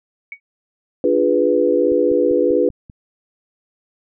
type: tone with exponential decay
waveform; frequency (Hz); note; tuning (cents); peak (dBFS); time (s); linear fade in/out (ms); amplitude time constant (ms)
sine; 2241; C#7; +18; -24; 0.32-0.4; 2; 16
type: chord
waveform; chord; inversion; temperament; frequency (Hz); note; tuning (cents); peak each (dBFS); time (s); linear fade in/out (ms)
sine; D diminished seventh; none; equal with one note detuned; 293.7 / 349.2 / 412 / 493.9; D4 / F4 / Ab4 / Cb5; 0 / 0 / -14 / 0; -20 / -19 / -19 / -16; 1.04-2.69; 2
type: click train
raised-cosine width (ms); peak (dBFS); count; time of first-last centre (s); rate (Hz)
5; -26; 6; 1.92-2.898; 5.11
effects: none